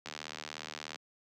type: click train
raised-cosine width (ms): 0.2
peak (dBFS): -22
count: 70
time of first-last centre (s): 0.06-0.958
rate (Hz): 76.8
effects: high-pass 200 Hz 12 dB/octave